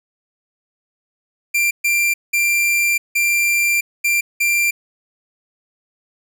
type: tone bursts at uneven times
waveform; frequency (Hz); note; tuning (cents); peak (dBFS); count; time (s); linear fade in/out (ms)
45% pulse; 2371; D7; +16; -14; 6; 1.54-1.71 / 1.84-2.14 / 2.33-2.98 / 3.15-3.81 / 4.04-4.21 / 4.4-4.71; 10
effects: none